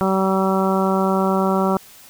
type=harmonic tone; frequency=191.2 Hz; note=G3; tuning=43 cents flat; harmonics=1 / 2 / 3 / 4 / 5 / 6 / 7; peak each=-19 / -22 / -24 / -25 / -26 / -27 / -27 dBFS; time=0.01-1.77 s; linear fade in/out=0 ms; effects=white hiss -45 dBFS RMS until 2.09 s